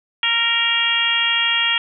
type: harmonic tone with a mistuned harmonic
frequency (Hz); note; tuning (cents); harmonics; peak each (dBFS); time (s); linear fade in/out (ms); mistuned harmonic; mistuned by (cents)
466.2; A#4; 0; 2 / 3 / 4 / 5 / 6 / 7; -30 / -27 / -23 / -24 / -20 / -20; 0.23-1.78; 2; 3; -23
effects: none